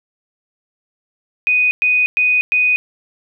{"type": "tone bursts", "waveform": "sine", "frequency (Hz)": 2489, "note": "D#7", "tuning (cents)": 0, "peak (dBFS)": -11, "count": 4, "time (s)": [1.47, 2.76], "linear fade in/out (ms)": 0, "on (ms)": 240, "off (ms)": 110, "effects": []}